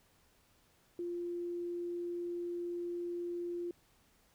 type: tone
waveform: sine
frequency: 348 Hz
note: F4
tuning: 6 cents flat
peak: -36 dBFS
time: 0.99-3.71 s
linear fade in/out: 2 ms
effects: pink hiss -69 dBFS RMS until 4.34 s